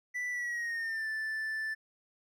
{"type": "tone with pitch glide", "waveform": "triangle", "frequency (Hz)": [1975.5, 1760], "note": ["B6", "A6"], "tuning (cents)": [0, 0], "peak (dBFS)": -31, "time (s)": [0.14, 1.75], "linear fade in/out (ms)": 20, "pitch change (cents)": -200, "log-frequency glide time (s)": [0.3, 1.08], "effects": []}